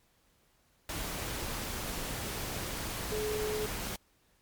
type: tone in noise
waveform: sine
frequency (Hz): 426.4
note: G#4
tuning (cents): +46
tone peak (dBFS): -32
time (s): 3.12-3.66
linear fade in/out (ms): 2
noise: pink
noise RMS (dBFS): -37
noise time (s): 0.89-3.96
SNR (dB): +2
effects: pink hiss -69 dBFS RMS until 4.41 s + MP3 96 kbps